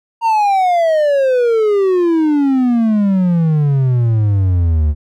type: exponential sweep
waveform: triangle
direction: down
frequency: 932 to 72.1 Hz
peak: -8 dBFS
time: 0.21-4.95 s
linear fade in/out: 50 ms
effects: none